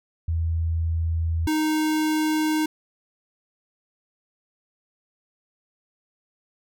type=tone pair in turn; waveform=sine / square; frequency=82.2 / 310.3 Hz; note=E2 / D#4; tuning=-4 / -5 cents; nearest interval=octave + major seventh; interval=2299 cents; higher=second; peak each=-21 dBFS; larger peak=neither; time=0.28-1.47 / 1.47-2.66 s; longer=neither; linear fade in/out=5 ms; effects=none